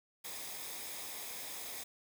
white noise with comb filter, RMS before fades -44 dBFS, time 0.24-1.84 s, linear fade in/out 10 ms, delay 0.69 ms, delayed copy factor -0.5, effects none

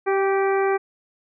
harmonic tone with a mistuned harmonic, 389.1 Hz, G4, 13 cents flat, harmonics 1 / 2 / 3 / 4 / 5 / 6, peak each -19 / -25 / -29 / -31 / -33 / -35 dBFS, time 0.06-0.78 s, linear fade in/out 20 ms, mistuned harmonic 2, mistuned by +18 cents, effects none

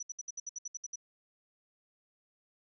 sine tone bursts, 5920 Hz, F#8, in tune, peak -37 dBFS, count 11, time 0-0.958 s, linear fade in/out 5 ms, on 28 ms, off 65 ms, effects none

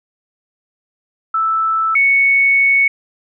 sine tone pair in turn, 1318 / 2217 Hz, E6 / C#7, -1 / 0 cents, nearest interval major sixth, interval 901 cents, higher second, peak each -13 / -9 dBFS, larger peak second, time 1.34-1.95 / 1.95-2.88 s, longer second, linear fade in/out 5 ms, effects none

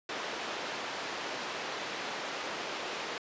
pink band-pass noise, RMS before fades -38 dBFS, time 0.09-3.18 s, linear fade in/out 2 ms, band 420 to 4400 Hz, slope 12 dB/octave, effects resampled to 16000 Hz

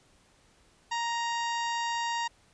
harmonic tone with a mistuned harmonic, 935 Hz, A#5, 5 cents sharp, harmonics 1 / 2 / 3 / 4 / 5 / 6 / 7 / 8, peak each -30 / -36 / -40 / -42 / -44 / -46 / -47 / -48 dBFS, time 0.91-2.28 s, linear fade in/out 10 ms, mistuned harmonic 7, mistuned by +41 cents, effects pink hiss -63 dBFS RMS until 2.53 s + resampled to 22050 Hz

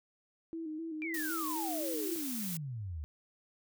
sine tone with vibrato, 318.9 Hz, D#4, 43 cents sharp, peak -37 dBFS, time 0.53-2.16 s, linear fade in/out 0 ms, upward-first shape square, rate 3.9 Hz, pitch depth 49 cents each way
sine exponential sweep, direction down, 2400 to 71 Hz, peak -37 dBFS, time 1.02-3.04 s, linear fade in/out 0 ms
blue noise, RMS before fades -40 dBFS, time 1.14-2.57 s, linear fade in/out 2 ms
effects none

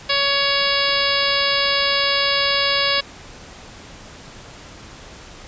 harmonic tone, 560 Hz, C#5, 18 cents sharp, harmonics 1 / 2 / 3 / 4 / 5 / 6 / 7 / 8 / 9, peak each -25 / -25 / -25 / -25 / -25 / -25 / -25 / -25 / -25 dBFS, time 0.09-3.01 s, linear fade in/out 10 ms, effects pink hiss -40 dBFS RMS until 5.47 s + resampled to 16000 Hz

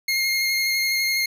25% pulse tone with vibrato, 2136 Hz, C7, 35 cents sharp, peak -16 dBFS, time 0.08-1.26 s, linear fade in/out 5 ms, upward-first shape square, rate 12 Hz, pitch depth 14 cents each way, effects none

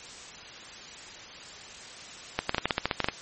clicks, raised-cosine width 0.3 ms, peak -8 dBFS, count 12, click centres 2.39 / 2.494 / 2.546 / 2.582 / 2.656 / 2.708 / 2.781 / 2.856 / 2.912 / 3.003 / 3.044 / 3.086 s, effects white hiss -44 dBFS RMS until 3.21 s + MP3 32 kbps

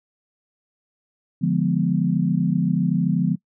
sine chord, D diminished seventh, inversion none, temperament equal, 146.83 / 174.61 / 207.7 / 246.9 Hz, D3 / F3 / Ab3 / Cb4, 0 / 0 / 0 / 0 cents, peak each -24 / -20 / -25 / -25 dBFS, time 1.41-3.36 s, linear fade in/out 20 ms, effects noise-tail reverb RT60 0.1 s tail -23 dB re dry

